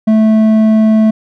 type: tone with hard clipping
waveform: sine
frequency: 218.5 Hz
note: A3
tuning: 12 cents flat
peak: -7 dBFS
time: 0.07-1.11 s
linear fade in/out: 10 ms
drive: 6 dB
effects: none